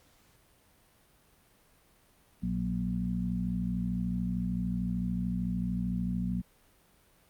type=harmonic tone with a mistuned harmonic; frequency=59 Hz; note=A#1; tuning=22 cents sharp; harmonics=1 / 2 / 3 / 4; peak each=-38 / -38 / -31 / -36 dBFS; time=2.42-6.42 s; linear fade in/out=20 ms; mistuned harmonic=3; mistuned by=+54 cents; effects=pink hiss -64 dBFS RMS until 7.29 s + Opus 48 kbps